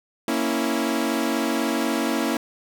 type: chord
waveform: sawtooth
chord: A# diminished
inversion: none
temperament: equal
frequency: 233.1 / 277.2 / 329.6 Hz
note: A#3 / C#4 / E4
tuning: 0 / 0 / 0 cents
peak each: -22 dBFS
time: 0.28-2.37 s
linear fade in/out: 2 ms
effects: none